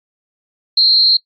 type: tone with amplitude modulation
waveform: sine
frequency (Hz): 4186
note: C8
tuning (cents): 0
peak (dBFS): -4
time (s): 0.77-1.17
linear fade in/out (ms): 5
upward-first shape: sine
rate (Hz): 240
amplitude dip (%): 75
effects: noise-tail reverb RT60 0.1 s tail -20 dB re dry + AAC 64 kbps